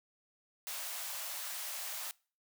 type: high-pass noise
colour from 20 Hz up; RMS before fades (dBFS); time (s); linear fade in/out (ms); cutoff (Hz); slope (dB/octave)
white; -41; 0.67-2.11; 0; 540; 96
effects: noise-tail reverb RT60 0.4 s tail -24 dB re dry